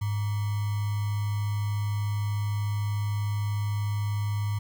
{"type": "tone with sample-and-hold", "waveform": "sine", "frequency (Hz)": 103.3, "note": "G#2", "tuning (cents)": -9, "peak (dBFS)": -25, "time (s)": [0.01, 4.59], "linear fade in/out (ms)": 10, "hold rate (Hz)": 1050, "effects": []}